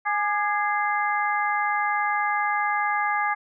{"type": "harmonic tone with a mistuned harmonic", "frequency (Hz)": 415.3, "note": "G#4", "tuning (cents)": 0, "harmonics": [2, 3, 4, 5], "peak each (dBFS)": [-25, -27, -28, -29], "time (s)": [0.05, 3.35], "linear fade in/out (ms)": 20, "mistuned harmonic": 3, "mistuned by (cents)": -56, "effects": []}